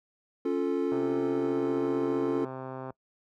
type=chord; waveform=triangle; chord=Db augmented; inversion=none; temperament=equal; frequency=277.2 / 349.2 / 440 Hz; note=Db4 / F4 / A4; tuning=0 / 0 / 0 cents; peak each=-28 dBFS; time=0.45-2.45 s; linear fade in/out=5 ms
type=click train; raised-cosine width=1 ms; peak=-25 dBFS; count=261; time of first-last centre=0.92-2.905 s; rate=131 Hz
effects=noise-tail reverb RT60 0.1 s tail -23 dB re dry + high-pass 60 Hz 12 dB/octave